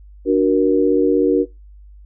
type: chord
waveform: sine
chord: D augmented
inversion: none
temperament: equal with one note detuned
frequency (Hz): 293.7 / 370 / 470.8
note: D4 / F#4 / A#4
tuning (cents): 0 / 0 / +17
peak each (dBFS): -16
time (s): 0.25-1.46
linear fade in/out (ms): 50
effects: noise-tail reverb RT60 0.2 s tail -21 dB re dry + added 50 Hz sine -39 dBFS peak until 2.05 s